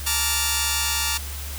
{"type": "chord", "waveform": "5% pulse", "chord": "Bb major seventh", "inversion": "third", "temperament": "just", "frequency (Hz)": [874.1, 932.3, 1165.4, 1398.5], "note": ["A5", "Bb5", "D6", "F6"], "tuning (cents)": [-12, 0, -14, 2], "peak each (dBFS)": -16, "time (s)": [0.06, 1.18], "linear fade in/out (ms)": 10, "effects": ["added 71 Hz sine -31 dBFS peak until 1.58 s", "white hiss -36 dBFS RMS until 1.58 s"]}